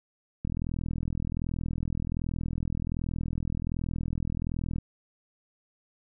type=click train; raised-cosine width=5 ms; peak=-19 dBFS; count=180; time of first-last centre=0.45-4.784 s; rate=41.3 Hz; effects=none